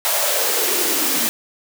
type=noise with high-pass filter sweep; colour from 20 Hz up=white; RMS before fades=-19 dBFS; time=0.05-1.29 s; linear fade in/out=0 ms; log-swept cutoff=710 to 230 Hz; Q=4.2; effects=none